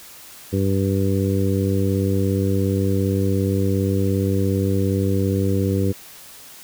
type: harmonic tone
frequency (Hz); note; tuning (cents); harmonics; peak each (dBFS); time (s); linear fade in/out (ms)
97.3; G2; -12; 1 / 2 / 3 / 4 / 5; -20 / -23 / -25 / -26 / -27; 0.52-5.93; 20
effects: white hiss -42 dBFS RMS until 6.63 s